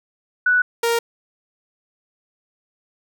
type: tone pair in turn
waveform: sine / sawtooth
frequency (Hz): 1480 / 466.2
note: F#6 / A#4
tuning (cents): 0 / 0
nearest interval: octave + minor sixth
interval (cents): 2000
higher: first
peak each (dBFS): -13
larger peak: neither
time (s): 0.46-0.62 / 0.83-0.99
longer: neither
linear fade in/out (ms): 5
effects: none